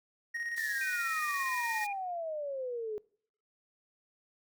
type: tone with tremolo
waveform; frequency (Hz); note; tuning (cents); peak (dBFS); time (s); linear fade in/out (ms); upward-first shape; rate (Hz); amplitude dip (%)
triangle; 1871; A#6; +6; -31; 0.34-1.85; 10; square; 17; 40
type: high-pass noise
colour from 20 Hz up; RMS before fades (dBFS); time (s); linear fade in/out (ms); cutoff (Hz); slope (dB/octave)
pink; -46; 0.56-1.87; 10; 3600; 48
type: exponential sweep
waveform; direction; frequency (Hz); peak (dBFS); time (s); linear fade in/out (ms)
sine; down; 1823 to 415.3; -34; 0.58-2.98; 0
type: tone with pitch glide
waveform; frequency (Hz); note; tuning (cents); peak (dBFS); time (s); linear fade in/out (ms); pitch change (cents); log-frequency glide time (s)
sine; 2450 to 2423; D#7 to D#7; -27 to -47; -38; 0.81-1.93; 5; -20; 1.28-1.6
effects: noise-tail reverb RT60 0.6 s tail -25 dB re dry